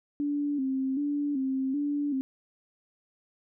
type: tone with vibrato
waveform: sine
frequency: 277.2 Hz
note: C#4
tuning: in tune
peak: -26 dBFS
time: 0.2-2.21 s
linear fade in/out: 0 ms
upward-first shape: square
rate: 1.3 Hz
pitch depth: 76 cents each way
effects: none